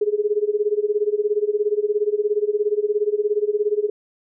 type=tone with tremolo; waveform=sine; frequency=417.9 Hz; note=G#4; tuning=11 cents sharp; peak=-14 dBFS; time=0.01-3.9 s; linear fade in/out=5 ms; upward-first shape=sine; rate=17 Hz; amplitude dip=90%; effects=none

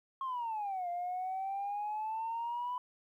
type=exponential two-way sweep; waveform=sine; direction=down then up; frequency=1086 to 695 to 999 Hz; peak=-33 dBFS; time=0.21-2.78 s; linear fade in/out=2 ms; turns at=0.89 s; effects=tanh soft clip ceiling -31 dBFS + 12-bit

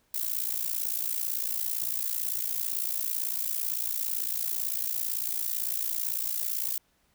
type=noise with amplitude modulation; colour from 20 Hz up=violet; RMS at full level=-27 dBFS; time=0.14-6.78 s; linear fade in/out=5 ms; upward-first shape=sine; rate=57.9 Hz; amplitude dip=85%; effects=pink hiss -69 dBFS RMS until 7.14 s

